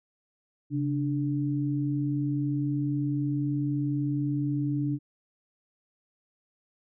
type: tone pair together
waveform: sine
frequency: 137.1 / 293.2 Hz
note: C#3 / D4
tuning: -19 / -3 cents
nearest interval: octave + minor second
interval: 1316 cents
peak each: -28 dBFS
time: 0.7-4.99 s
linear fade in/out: 50 ms
effects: none